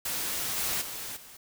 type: noise with level steps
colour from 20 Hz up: white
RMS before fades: -32 / -30 / -38 / -49 dBFS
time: 0.05-1.37 s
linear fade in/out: 5 ms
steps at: 0.56 / 0.81 / 1.16 s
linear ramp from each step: 10 ms
effects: none

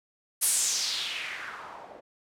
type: noise with low-pass filter sweep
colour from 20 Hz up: blue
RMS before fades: -31 dBFS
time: 0.41-2.01 s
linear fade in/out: 20 ms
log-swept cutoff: 11000 to 570 Hz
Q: 2.9
effects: none

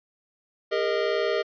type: chord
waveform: square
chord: Ab suspended second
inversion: none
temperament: equal with one note detuned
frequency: 405.1 / 466.2 / 622.3 Hz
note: Ab4 / Bb4 / Eb5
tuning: -43 / 0 / 0 cents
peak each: -28 dBFS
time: 0.71-1.43 s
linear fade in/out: 20 ms
effects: resampled to 11025 Hz

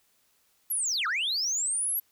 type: linear two-way sweep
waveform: sine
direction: down then up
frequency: 11840 to 1174.7 to 11840 Hz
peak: -24 dBFS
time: 0.7-2 s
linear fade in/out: 10 ms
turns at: 1.07 s
effects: tanh soft clip ceiling -24 dBFS + white hiss -68 dBFS RMS until 2.11 s

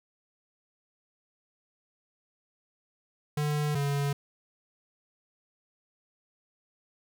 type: tone pair in turn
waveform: square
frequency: 148.8 / 141.75 Hz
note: D3 / C#3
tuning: +23 / +39 cents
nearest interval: minor second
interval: 84 cents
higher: first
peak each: -27 dBFS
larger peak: neither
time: 3.37-3.75 / 3.75-4.13 s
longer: neither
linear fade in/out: 5 ms
effects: none

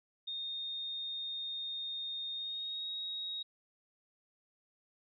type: tone with pitch glide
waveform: sine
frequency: 3680 to 3779 Hz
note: A#7 to A#7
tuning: -23 to +23 cents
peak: -37 dBFS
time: 0.27-3.43 s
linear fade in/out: 10 ms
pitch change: +46 cents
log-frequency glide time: 2.33-2.91 s
effects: none

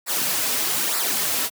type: noise with flanger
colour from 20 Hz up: white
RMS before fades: -23 dBFS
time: 0.06-1.5 s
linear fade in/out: 50 ms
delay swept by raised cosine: 0.31 to 5.71 ms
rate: 1.1 Hz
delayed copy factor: -0.7
effects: high-pass 150 Hz 12 dB/octave

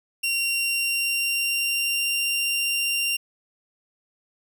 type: tone with pitch glide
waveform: sawtooth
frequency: 2756 to 2775 Hz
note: F7 to F7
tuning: -24 to -12 cents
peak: -19 dBFS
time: 0.23-3.17 s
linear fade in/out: 10 ms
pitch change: +12 cents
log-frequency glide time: 0.38-1.99 s
effects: none

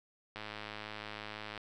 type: click train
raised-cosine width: 0.3 ms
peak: -26 dBFS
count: 130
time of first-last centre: 0.36-1.577 s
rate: 106 Hz
effects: none

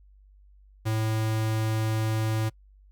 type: tone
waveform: square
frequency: 110 Hz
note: A2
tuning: in tune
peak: -25 dBFS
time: 0.85-2.5 s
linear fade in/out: 20 ms
effects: noise-tail reverb RT60 0.1 s tail -25 dB re dry + added 49 Hz sine -52 dBFS peak until 2.91 s

